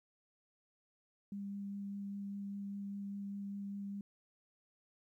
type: tone with vibrato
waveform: sine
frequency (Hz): 200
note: G3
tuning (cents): +35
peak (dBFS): -40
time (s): 1.32-4.01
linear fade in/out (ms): 2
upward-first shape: sine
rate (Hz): 5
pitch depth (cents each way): 8
effects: 13-bit